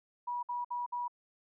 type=tone bursts; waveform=sine; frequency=970 Hz; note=B5; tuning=31 cents flat; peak=-33 dBFS; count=4; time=0.27-1.081 s; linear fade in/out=10 ms; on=160 ms; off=57 ms; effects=none